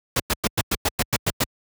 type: noise bursts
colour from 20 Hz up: pink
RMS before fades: -20 dBFS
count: 10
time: 0.16-1.44 s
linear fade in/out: 5 ms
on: 38 ms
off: 100 ms
effects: high-pass 60 Hz 12 dB/octave